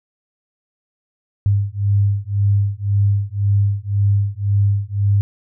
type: beating tone pair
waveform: sine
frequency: 99.9 / 101.8 Hz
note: G2 / G#2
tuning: +33 / -34 cents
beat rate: 1.9 Hz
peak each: -17 dBFS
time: 1.46-5.21 s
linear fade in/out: 0 ms
effects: none